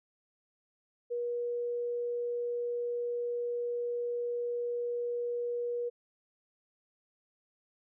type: tone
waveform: sine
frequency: 480.1 Hz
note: B4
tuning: 49 cents flat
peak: -31 dBFS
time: 1.1-5.9 s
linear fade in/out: 20 ms
effects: none